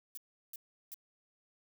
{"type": "noise bursts", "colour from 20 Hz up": "violet", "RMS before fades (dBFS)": -45, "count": 3, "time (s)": [0.15, 0.942], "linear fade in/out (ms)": 0, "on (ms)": 24, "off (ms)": 360, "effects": []}